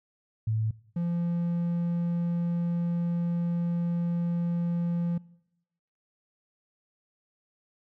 sine / triangle tone pair in turn, 110 / 171.76 Hz, A2 / F3, 0 / -29 cents, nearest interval minor sixth, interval 771 cents, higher second, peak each -24 dBFS, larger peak neither, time 0.47-0.71 / 0.96-5.18 s, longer second, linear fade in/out 5 ms, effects noise-tail reverb RT60 0.9 s tail -23 dB re dry

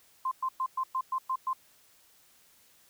sine tone bursts, 1044 Hz, C6, 4 cents flat, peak -27 dBFS, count 8, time 0.25-1.532 s, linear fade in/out 5 ms, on 64 ms, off 110 ms, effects white hiss -62 dBFS RMS until 2.89 s

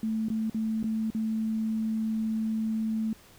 sine tone with dropouts, 220.5 Hz, A3, 4 cents sharp, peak -26 dBFS, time 0.03-3.13 s, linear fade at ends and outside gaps 2 ms, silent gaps 0.285-0.301 / 0.498-0.545 / 0.829-0.841 / 1.103-1.148 s, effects pink hiss -55 dBFS RMS until 3.38 s

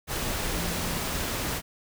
sine tone in noise, 171.2 Hz, F3, 34 cents flat, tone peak -36 dBFS, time 0.54-1.02 s, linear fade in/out 50 ms, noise pink, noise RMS -30 dBFS, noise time 0.07-1.62 s, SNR -9 dB, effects none

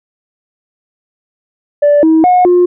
sine tone with pitch steps, 583 / 320 / 725 / 355.8 Hz, D5 / D#4 / F#5 / F4, -13 / +49 / -35 / +32 cents, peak -3 dBFS, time 1.82-2.66 s, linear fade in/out 10 ms, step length 210 ms, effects tanh soft clip ceiling -2 dBFS

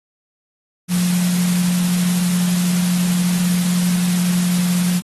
sine tone in noise, 178.2 Hz, F3, 35 cents sharp, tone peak -15 dBFS, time 0.88-5.02 s, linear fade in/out 50 ms, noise white, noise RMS -26 dBFS, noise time 0.88-5.02 s, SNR +8 dB, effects AAC 32 kbps

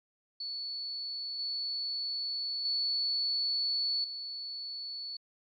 sine tone with level steps, 4435 Hz, C#8, in tune, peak -35 / -32 / -28 / -37 dBFS, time 0.4-5.17 s, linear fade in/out 5 ms, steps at 1.39 / 2.65 / 4.04 s, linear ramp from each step 2 ms, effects MP3 64 kbps

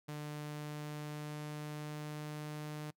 sawtooth tone with pitch glide, 149.3 to 150.95 Hz, D3 to D3, +29 to +48 cents, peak -37 dBFS, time 0.08-2.91 s, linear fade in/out 10 ms, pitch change +19 cents, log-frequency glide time 0.53-2.62 s, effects noise-tail reverb RT60 0.1 s tail -24 dB re dry

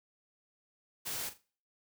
white noise with echo, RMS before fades -38 dBFS, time 1.05-1.3 s, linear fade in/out 20 ms, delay 42 ms, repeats 3, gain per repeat -12 dB, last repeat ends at 1.426 s, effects noise-tail reverb RT60 0.5 s tail -26 dB re dry

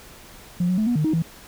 sine tone with pitch steps, 176.6 / 183 / 216.6 / 241.7 / 152.5 / 313.6 / 164.1 Hz, F3 / F#3 / A3 / B3 / D#3 / D#4 / E3, +20 / -19 / -27 / -37 / -34 / +14 / -8 cents, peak -17 dBFS, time 0.6-1.223 s, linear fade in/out 5 ms, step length 89 ms, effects tanh soft clip ceiling -14 dBFS + pink hiss -45 dBFS RMS until 1.47 s

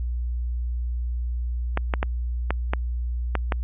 clicks, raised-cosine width 0.5 ms, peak -8 dBFS, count 7, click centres 1.774 / 1.938 / 2.029 / 2.506 / 2.735 / 3.353 / 3.522 s, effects added 60 Hz sine -24 dBFS peak until 3.63 s + resampled to 8000 Hz

